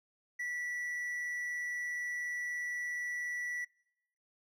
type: tone with amplitude modulation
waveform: triangle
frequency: 1954 Hz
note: B6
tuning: 19 cents flat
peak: -32 dBFS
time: 0.39-3.65 s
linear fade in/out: 10 ms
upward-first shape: sine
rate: 157 Hz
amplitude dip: 25%
effects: noise-tail reverb RT60 0.8 s tail -25 dB re dry